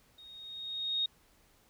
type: tone with level ramp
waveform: sine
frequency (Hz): 3729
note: A#7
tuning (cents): 0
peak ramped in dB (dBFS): -51 to -27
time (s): 0.18-1.06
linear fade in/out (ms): 5
effects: pink hiss -66 dBFS RMS until 1.69 s